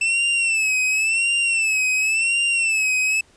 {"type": "tone with vibrato", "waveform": "45% pulse", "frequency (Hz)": 2648, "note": "E7", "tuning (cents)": 7, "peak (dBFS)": -17, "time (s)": [0.01, 3.21], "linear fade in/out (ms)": 5, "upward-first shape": "sine", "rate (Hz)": 0.93, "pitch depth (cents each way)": 86, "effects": ["pink hiss -55 dBFS RMS until 3.36 s", "resampled to 22050 Hz"]}